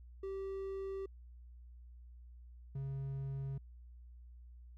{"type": "tone pair in turn", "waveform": "triangle", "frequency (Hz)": [388, 136.27], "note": ["G4", "C#3"], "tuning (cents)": [-18, -29], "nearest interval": "octave + tritone", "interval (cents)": 1811, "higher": "first", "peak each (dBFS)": [-37, -36], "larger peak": "second", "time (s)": [[0.23, 1.06], [2.75, 3.58]], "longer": "neither", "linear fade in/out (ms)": 5, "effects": ["added 60 Hz sine -52 dBFS peak until 4.77 s"]}